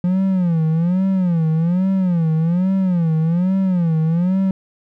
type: tone with vibrato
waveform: triangle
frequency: 174.61 Hz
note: F3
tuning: in tune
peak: -12 dBFS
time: 0.04-4.51 s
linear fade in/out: 2 ms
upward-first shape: sine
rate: 1.2 Hz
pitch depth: 170 cents each way
effects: none